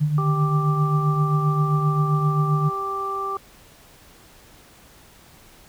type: tone with tremolo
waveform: sine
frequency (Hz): 150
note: D3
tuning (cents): +37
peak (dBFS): -15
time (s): 0-2.7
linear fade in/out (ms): 20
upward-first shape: triangle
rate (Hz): 7.6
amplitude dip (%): 65
type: harmonic tone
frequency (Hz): 392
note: G4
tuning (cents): 0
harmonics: 1 / 2 / 3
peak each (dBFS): -31 / -35 / -25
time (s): 0.18-3.37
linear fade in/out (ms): 2
effects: pink hiss -50 dBFS RMS until 5.68 s